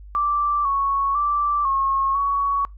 sine tone with pitch steps, 1170 / 1108 / 1169 / 1087 / 1121 Hz, D6 / C#6 / D6 / C#6 / C#6, -7 / -1 / -8 / -34 / +19 cents, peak -18 dBFS, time 0.15-2.65 s, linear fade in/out 0 ms, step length 500 ms, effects noise-tail reverb RT60 0.2 s tail -24 dB re dry + added 50 Hz sine -38 dBFS peak until 2.77 s

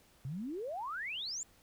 sine exponential sweep, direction up, 124 to 7459 Hz, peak -37 dBFS, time 0.25-1.43 s, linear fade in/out 0 ms, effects pink hiss -65 dBFS RMS until 1.62 s

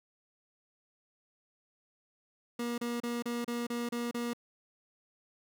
30% pulse tone bursts, 238.2 Hz, A#3, 38 cents sharp, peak -30 dBFS, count 8, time 2.59-4.334 s, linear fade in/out 5 ms, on 190 ms, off 32 ms, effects none

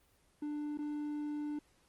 triangle tone with dropouts, 296.5 Hz, D4, 17 cents sharp, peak -34 dBFS, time 0.42-1.59 s, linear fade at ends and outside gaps 5 ms, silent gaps 0.775-0.787 s, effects pink hiss -70 dBFS RMS until 1.88 s + Opus 24 kbps

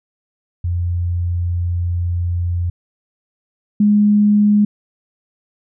sine tone pair in turn, 87.31 / 207.7 Hz, F2 / G#3, 0 / 0 cents, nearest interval octave + minor third, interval 1500 cents, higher second, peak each -16 / -9 dBFS, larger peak second, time 0.64-2.7 / 3.8-4.65 s, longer first, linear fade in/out 5 ms, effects none

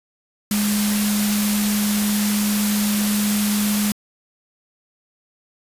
sine tone in noise, 207.7 Hz, G#3, in tune, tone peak -18 dBFS, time 0.51-3.92 s, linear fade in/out 2 ms, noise white, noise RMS -24 dBFS, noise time 0.51-3.92 s, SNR +3 dB, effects resampled to 32000 Hz

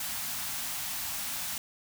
white band-stop noise, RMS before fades -35 dBFS, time 0-1.58 s, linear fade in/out 2 ms, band 290 to 620 Hz, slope 48 dB/octave, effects none

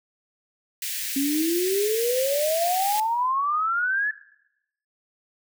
white high-pass noise, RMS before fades -30 dBFS, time 0.82-3 s, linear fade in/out 2 ms, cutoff 1700 Hz, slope 48 dB/octave
sine exponential sweep, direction up, 270 to 1739 Hz, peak -21 dBFS, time 1.16-4.11 s, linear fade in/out 5 ms
effects noise-tail reverb RT60 0.8 s tail -17 dB re dry

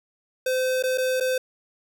square tone with dropouts, 514 Hz, C5, 31 cents flat, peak -22 dBFS, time 0.46-1.38 s, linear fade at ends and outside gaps 5 ms, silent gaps 0.826-0.836 / 0.976-0.981 / 1.201-1.207 s, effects none

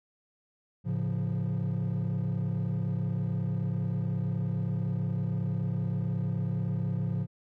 triangle chord, A augmented, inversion none, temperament equal with one note detuned, 109.11 / 138.59 / 174.61 Hz, A2 / C#3 / E#3, -14 / 0 / 0 cents, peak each -29 dBFS, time 0.84-7.27 s, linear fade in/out 50 ms, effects tanh soft clip ceiling -22 dBFS

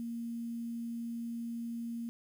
sine tone with quantisation, 233.1 Hz, A#3, in tune, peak -36 dBFS, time 0-2.09 s, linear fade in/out 0 ms, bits 10, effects none

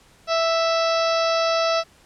harmonic tone, 659.3 Hz, E5, in tune, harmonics 1 / 2 / 3 / 4 / 5 / 6 / 7 / 8 / 9, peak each -20 / -24 / -34 / -31 / -36 / -32 / -33 / -31 / -39 dBFS, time 0.27-1.84 s, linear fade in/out 50 ms, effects pink hiss -54 dBFS RMS until 2.05 s + low-pass 10000 Hz 12 dB/octave

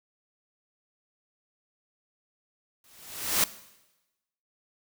white noise with exponential growth, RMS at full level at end -21 dBFS, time 2.84-3.44 s, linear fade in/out 2 ms, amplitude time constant 130 ms, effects noise-tail reverb RT60 1.0 s tail -17 dB re dry

